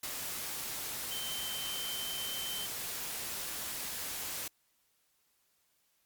sine tone in noise, 3095 Hz, G7, 23 cents flat, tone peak -39 dBFS, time 1.11-2.66 s, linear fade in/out 5 ms, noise white, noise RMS -39 dBFS, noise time 0.03-4.48 s, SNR -3 dB, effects white hiss -74 dBFS RMS until 6.05 s + Opus 48 kbps

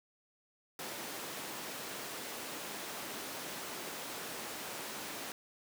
pink high-pass noise, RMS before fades -43 dBFS, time 0.79-5.32 s, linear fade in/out 2 ms, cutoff 280 Hz, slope 12 dB/octave, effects none

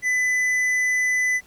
triangle tone with tanh clipping, 2002 Hz, B6, 23 cents sharp, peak -20 dBFS, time 0.02-1.41 s, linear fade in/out 50 ms, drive 12 dB, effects pink hiss -54 dBFS RMS until 1.46 s

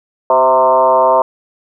sine tone with frequency modulation, 784 Hz, G5, in tune, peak -7 dBFS, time 0.3-1.22 s, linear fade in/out 2 ms, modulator 133 Hz, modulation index 2.2, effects none

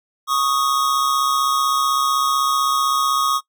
square tone pair together, 1108.7 / 1244.5 Hz, C#6 / D#6, 0 / 0 cents, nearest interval major second, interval 200 cents, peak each -20 dBFS, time 0.27-3.41 s, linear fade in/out 50 ms, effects noise-tail reverb RT60 0.1 s tail -21 dB re dry

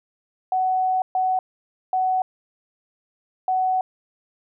sine tone bursts at uneven times, 747 Hz, F#5, 16 cents sharp, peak -18 dBFS, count 4, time 0.52-1.02 / 1.15-1.39 / 1.93-2.22 / 3.48-3.81 s, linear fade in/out 2 ms, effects none

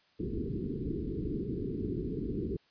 white low-pass noise, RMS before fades -35 dBFS, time 0.19-2.57 s, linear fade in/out 10 ms, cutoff 430 Hz, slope 96 dB/octave, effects white hiss -67 dBFS RMS until 2.7 s + resampled to 11025 Hz

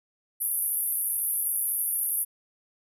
white band-pass noise, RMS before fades -28 dBFS, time 0.4-2.25 s, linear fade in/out 20 ms, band 10000 to 13000 Hz, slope 96 dB/octave, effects none

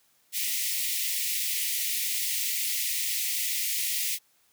white high-pass noise, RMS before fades -29 dBFS, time 0.32-4.19 s, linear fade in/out 50 ms, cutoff 1900 Hz, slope 96 dB/octave, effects white hiss -66 dBFS RMS until 4.52 s + high-pass 80 Hz 12 dB/octave

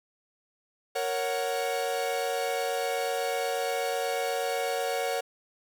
45% pulse chord, F# major, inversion first, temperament equal, 466.2 / 554.4 / 740 Hz, A#4 / C#5 / F#5, 0 / 0 / 0 cents, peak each -32 dBFS, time 0.95-5.21 s, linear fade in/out 10 ms, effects none

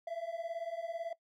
triangle beating tone pair, 659.3 / 677.3 Hz, E5 / E5, 0 / +47 cents, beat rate 18 Hz, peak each -38 / -38 dBFS, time 0.07-1.13 s, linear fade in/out 5 ms, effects noise-tail reverb RT60 0.1 s tail -19 dB re dry

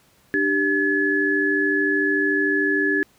sine tone cluster, 298.3 / 391.8 / 1706 Hz, D4 / G4 / G#6, +27 / -1 / +46 cents, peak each -23 / -24 / -20 dBFS, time 0.34-3.03 s, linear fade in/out 0 ms, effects pink hiss -58 dBFS RMS until 3.18 s + high-pass 60 Hz 12 dB/octave

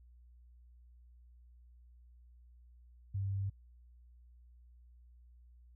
sine tone, 98 Hz, G2, in tune, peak -33 dBFS, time 3.14-3.5 s, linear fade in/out 10 ms, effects added 60 Hz sine -57 dBFS peak until 5.75 s

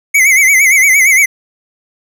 square tone with vibrato, 2153 Hz, C7, 49 cents sharp, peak -6 dBFS, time 0.14-1.26 s, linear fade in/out 10 ms, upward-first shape sine, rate 8.7 Hz, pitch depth 110 cents each way, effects none

